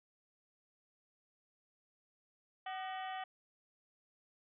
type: harmonic tone with a mistuned harmonic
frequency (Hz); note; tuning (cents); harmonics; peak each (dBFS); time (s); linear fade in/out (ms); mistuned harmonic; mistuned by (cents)
377.1; F#4; +33; 2 / 3 / 4 / 5 / 6 / 7 / 8 / 9; -41 / -50 / -54 / -49 / -57 / -60 / -53 / -59; 2.66-3.24; 5; 3; +120
effects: none